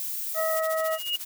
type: noise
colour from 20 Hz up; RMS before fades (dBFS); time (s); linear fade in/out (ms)
violet; -32; 0-0.59; 0
type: harmonic tone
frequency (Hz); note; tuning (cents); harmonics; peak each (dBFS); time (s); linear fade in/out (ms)
640; D#5; +49; 1 / 2 / 3; -25 / -31 / -35; 0.34-0.99; 50
type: noise with tremolo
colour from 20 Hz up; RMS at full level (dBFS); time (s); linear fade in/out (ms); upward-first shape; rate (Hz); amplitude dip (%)
blue; -34; 0.56-1.25; 5; sine; 14; 80
type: tone with exponential growth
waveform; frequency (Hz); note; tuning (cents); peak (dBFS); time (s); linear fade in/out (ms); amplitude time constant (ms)
sine; 2868; F7; +45; -22; 0.75-1.16; 5; 89
effects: none